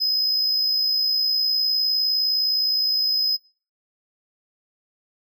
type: tone with amplitude modulation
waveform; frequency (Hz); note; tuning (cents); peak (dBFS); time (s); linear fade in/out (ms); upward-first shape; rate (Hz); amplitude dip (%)
triangle; 5060; D#8; +28; -16; 0-3.37; 20; sine; 59.6; 40
effects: noise-tail reverb RT60 0.4 s tail -23 dB re dry